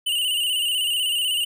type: tone with vibrato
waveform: square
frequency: 2918 Hz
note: F#7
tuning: 25 cents flat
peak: -21 dBFS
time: 0.06-1.45 s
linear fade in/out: 10 ms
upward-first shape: square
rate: 16 Hz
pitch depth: 53 cents each way
effects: none